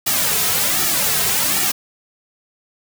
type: noise with flanger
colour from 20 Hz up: white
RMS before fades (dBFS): -18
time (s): 0.06-1.72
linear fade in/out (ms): 10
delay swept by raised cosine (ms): 1.9 to 3.5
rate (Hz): 1.3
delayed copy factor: -0.9
effects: none